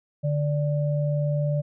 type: tone pair together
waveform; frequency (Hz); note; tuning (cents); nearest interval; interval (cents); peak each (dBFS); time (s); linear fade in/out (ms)
sine; 146.3 / 585.2; D3 / D5; -6 / -6; 2 octaves; 2400; -22 / -29; 0.23-1.62; 20
effects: none

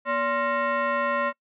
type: tone with frequency modulation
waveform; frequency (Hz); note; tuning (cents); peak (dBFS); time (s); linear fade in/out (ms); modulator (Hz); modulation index
sine; 240; B3; -49; -22; 0.05-1.33; 50; 812; 2
effects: noise-tail reverb RT60 0.1 s tail -24 dB re dry

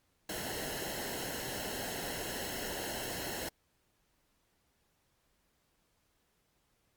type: noise with comb filter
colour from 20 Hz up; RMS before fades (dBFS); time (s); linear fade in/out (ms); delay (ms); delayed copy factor
pink; -39; 0.29-3.49; 5; 0.84; -0.7
effects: pink hiss -75 dBFS RMS until 6.96 s + Opus 48 kbps

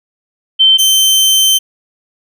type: tone pair in turn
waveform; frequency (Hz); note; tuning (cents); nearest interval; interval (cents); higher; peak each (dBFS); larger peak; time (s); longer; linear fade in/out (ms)
sine / sawtooth; 3100 / 3100; G7 / G7; -20 / -20; unison; 0; neither; -4; neither; 0.59-0.78 / 0.78-1.59; second; 20
effects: none

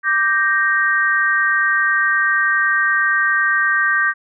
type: chord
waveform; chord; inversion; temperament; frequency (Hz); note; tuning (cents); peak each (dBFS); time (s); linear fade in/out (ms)
sine; G minor; second; equal; 1174.7 / 1568 / 1864.7; D6 / G6 / Bb6; 0 / 0 / 0; -21 / -16 / -18; 0.03-4.14; 50
effects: none

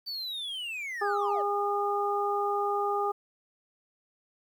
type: linear sweep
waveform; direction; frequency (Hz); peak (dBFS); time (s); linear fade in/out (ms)
triangle; down; 4600 to 524; -32; 0.06-1.43; 20
type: harmonic tone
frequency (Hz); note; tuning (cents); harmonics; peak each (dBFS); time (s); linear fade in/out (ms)
406.9; G#4; -35; 1 / 2 / 3; -30 / -30 / -31; 1.01-3.12; 10
effects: 10-bit

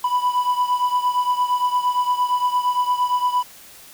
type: beating tone pair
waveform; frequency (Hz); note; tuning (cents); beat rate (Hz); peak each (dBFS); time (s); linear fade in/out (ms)
triangle; 987.8 / 996.5; B5 / B5; 0 / +15; 8.7; -17 / -21; 0.04-3.43; 5
effects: white hiss -44 dBFS RMS until 3.93 s

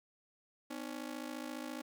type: ring-modulated tone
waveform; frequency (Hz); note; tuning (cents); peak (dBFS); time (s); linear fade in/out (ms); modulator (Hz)
sawtooth; 279.4; C#4; +14; -34; 0.7-1.82; 10; 27.3
effects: none

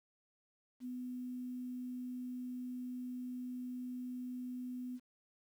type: tone with quantisation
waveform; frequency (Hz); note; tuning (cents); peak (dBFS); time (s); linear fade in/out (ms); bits
sine; 249.8; B3; +20; -40; 0.8-5; 50; 11
effects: none

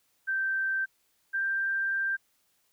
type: tone pair in turn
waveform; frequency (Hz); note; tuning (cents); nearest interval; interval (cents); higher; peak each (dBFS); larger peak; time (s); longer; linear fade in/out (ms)
sine; 1560 / 1579; G6 / G6; -9 / +12; unison; 21; second; -26; neither; 0.27-0.86 / 1.33-2.17; second; 20
effects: white hiss -71 dBFS RMS until 2.72 s

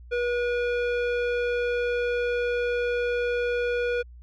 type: tone with low-pass filter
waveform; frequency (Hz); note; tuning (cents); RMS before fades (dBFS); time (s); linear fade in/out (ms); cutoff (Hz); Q
square; 483.7; B4; -36; -26; 0.11-4.03; 20; 2400; 1.3
effects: added 60 Hz sine -43 dBFS peak until 4.22 s

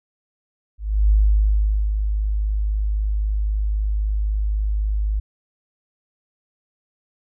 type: tone with ADSR envelope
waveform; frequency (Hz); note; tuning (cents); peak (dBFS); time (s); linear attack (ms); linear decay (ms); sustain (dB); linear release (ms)
sine; 51.9; G#1; 0; -11; 0.78-5.2; 320; 810; -7; 9
effects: none

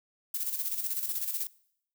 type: noise with tremolo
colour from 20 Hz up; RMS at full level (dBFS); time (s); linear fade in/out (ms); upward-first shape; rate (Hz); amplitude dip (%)
violet; -31; 0.34-1.47; 5; square; 16; 55
effects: noise-tail reverb RT60 0.7 s tail -22 dB re dry

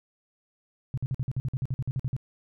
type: tone bursts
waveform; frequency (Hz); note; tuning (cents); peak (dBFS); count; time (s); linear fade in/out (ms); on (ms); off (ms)
sine; 130; C3; -11; -25; 15; 0.94-2.165; 0; 35; 50
effects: none

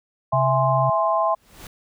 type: chord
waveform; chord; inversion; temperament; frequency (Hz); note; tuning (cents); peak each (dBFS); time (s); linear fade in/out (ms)
sine; E augmented; none; equal; 659.3 / 830.6 / 1046.5; E5 / G#5 / B#5; 0 / 0 / 0; -21 / -24 / -21; 0.32-1.35; 10
type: tone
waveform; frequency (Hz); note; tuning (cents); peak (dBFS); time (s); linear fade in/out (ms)
sine; 133.2; C3; +31; -21; 0.33-0.9; 5
type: noise with exponential growth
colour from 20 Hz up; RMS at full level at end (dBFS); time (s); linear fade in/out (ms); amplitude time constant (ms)
pink; -37; 1.24-1.67; 2; 92
effects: none

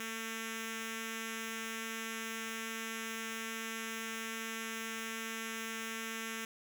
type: tone with notch filter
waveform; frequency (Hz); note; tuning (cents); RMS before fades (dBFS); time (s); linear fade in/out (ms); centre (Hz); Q
5% pulse; 224.7; A3; +37; -41; 0-6.45; 2; 750; 0.76
effects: none

